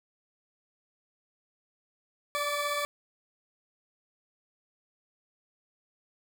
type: tone pair together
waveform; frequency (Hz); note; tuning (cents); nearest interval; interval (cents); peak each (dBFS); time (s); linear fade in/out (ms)
20% pulse; 584 / 1151.6; D5 / D6; -10 / -34; octave; 1176; -26 / -28; 2.35-2.85; 0
effects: none